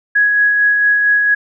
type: tone with tremolo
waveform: sine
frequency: 1668 Hz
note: G#6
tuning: 7 cents sharp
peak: -8 dBFS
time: 0.15-1.35 s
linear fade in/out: 10 ms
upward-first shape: sine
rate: 4.4 Hz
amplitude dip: 30%
effects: none